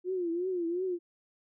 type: tone with vibrato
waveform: sine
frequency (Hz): 353.9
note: F4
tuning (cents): +23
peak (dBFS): -29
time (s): 0.04-0.99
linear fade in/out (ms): 50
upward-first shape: triangle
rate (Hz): 2.8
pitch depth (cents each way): 130
effects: none